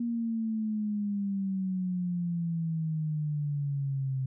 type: exponential sweep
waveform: sine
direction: down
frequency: 237.5 to 130.81 Hz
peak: -28 dBFS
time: 0-4.26 s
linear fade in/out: 5 ms
effects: none